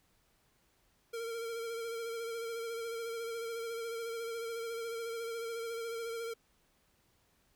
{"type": "tone with vibrato", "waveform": "square", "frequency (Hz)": 460, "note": "A#4", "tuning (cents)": -23, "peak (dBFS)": -38, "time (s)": [1.13, 6.34], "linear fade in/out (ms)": 10, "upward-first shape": "sine", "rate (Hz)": 14, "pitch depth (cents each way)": 30, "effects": ["pink hiss -72 dBFS RMS until 7.55 s"]}